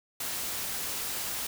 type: noise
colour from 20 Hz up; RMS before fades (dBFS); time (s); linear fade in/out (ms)
white; -34; 0.2-1.47; 5
effects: none